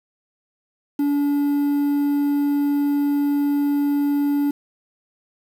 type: tone with quantisation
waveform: triangle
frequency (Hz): 286.9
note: D4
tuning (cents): -40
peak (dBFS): -15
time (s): 0.99-4.51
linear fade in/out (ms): 5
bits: 7
effects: none